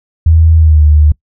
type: tone with pitch glide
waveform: sine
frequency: 80.8 to 75.39 Hz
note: E2 to D2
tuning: -34 to +46 cents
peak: -3 dBFS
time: 0.26-1.12 s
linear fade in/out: 5 ms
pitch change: -120 cents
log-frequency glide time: 0.57-0.82 s
effects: noise-tail reverb RT60 0.1 s tail -23 dB re dry